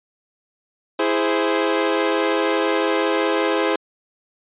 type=chord; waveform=sawtooth; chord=E augmented; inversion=none; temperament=equal with one note detuned; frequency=329.6 / 415.3 / 520.2 Hz; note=E4 / G#4 / B#4; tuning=0 / 0 / -10 cents; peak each=-18 dBFS; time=0.99-3.76 s; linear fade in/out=5 ms; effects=resampled to 8000 Hz